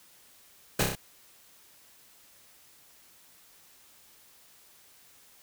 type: noise with echo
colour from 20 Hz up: pink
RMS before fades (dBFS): -25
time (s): 0.79-0.83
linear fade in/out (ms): 5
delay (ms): 31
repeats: 4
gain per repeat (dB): -3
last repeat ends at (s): 0.954
effects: white hiss -58 dBFS RMS until 5.42 s